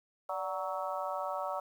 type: harmonic tone with a mistuned harmonic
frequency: 186.6 Hz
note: F#3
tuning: 15 cents sharp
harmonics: 3 / 4 / 5 / 6 / 7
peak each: -38 / -39 / -40 / -41 / -41 dBFS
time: 0.29-1.6 s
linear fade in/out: 5 ms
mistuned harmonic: 3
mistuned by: +63 cents
effects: 10-bit